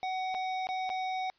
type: tone with dropouts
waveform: square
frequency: 749 Hz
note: F#5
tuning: 21 cents sharp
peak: -32 dBFS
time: 0.03-1.3 s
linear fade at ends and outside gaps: 0 ms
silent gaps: 0.343-0.348 / 0.67-0.689 / 0.893-0.9 s
effects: white hiss -68 dBFS RMS until 1.38 s + resampled to 11025 Hz